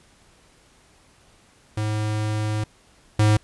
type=tone pair in turn; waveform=square; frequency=107.1 / 106.53 Hz; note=A2 / G#2; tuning=-46 / +45 cents; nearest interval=unison; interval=9 cents; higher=first; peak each=-23 / -15 dBFS; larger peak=second; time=1.77-2.64 / 3.19-3.37 s; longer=first; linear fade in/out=5 ms; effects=pink hiss -56 dBFS RMS until 3.43 s + resampled to 24000 Hz